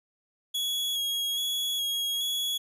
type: tone with vibrato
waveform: 40% pulse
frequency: 3331 Hz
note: G#7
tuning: 4 cents sharp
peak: -26 dBFS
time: 0.54-2.58 s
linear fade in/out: 10 ms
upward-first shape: square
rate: 1.2 Hz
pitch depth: 17 cents each way
effects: none